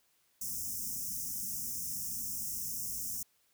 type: band-stop noise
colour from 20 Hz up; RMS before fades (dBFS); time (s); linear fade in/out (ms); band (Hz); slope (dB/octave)
white; -38; 0.41-3.23; 5; 270 to 5300; 96
effects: white hiss -72 dBFS RMS until 3.53 s